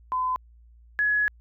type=tone pair in turn; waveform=sine; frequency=1017 / 1687.8 Hz; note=C6 / G#6; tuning=-50 / +27 cents; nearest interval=major sixth; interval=877 cents; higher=second; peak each=-23 / -20 dBFS; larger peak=second; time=0.12-0.36 / 0.99-1.28 s; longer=second; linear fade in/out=0 ms; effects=added 58 Hz sine -50 dBFS peak until 1.4 s